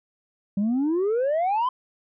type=exponential sweep; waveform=sine; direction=up; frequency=192.9 to 1045 Hz; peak=-18 dBFS; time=0.57-1.69 s; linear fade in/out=5 ms; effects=tanh soft clip ceiling -19 dBFS